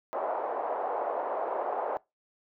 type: band-pass noise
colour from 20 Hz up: white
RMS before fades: -32 dBFS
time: 0.13-1.97 s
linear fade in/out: 0 ms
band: 490 to 850 Hz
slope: 24 dB/octave
effects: noise-tail reverb RT60 0.2 s tail -22 dB re dry